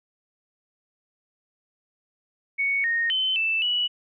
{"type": "tone with pitch steps", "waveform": "sine", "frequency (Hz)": [2224, 1854, 3061, 2648, 2942], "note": ["C#7", "A#6", "G7", "E7", "F#7"], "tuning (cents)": [5, -10, -42, 7, -11], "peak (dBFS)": -21, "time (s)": [2.58, 3.88], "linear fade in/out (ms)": 20, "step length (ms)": 260, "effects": []}